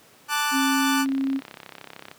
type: chord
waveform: sawtooth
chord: D major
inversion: second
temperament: equal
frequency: 880 / 1174.7 / 1480 Hz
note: A5 / D6 / F#6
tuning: 0 / 0 / 0 cents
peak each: -23 / -23 / -23 dBFS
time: 0.28-1.06 s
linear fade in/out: 50 ms
type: tone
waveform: sine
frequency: 270.1 Hz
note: C#4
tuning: 45 cents flat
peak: -21 dBFS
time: 0.51-1.41 s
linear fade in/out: 50 ms
type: click train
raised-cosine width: 0.3 ms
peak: -22 dBFS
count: 36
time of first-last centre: 1.06-2.114 s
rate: 33.2 Hz
effects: pink hiss -53 dBFS RMS until 2.18 s + high-pass 150 Hz 12 dB/octave